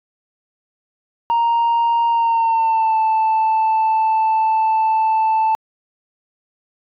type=tone with pitch glide; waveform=sine; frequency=932.3 to 881 Hz; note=A#5 to A5; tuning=0 to +2 cents; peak=-11 dBFS; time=1.3-5.55 s; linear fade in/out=0 ms; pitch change=-98 cents; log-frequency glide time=2.09-2.98 s; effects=tanh soft clip ceiling -12 dBFS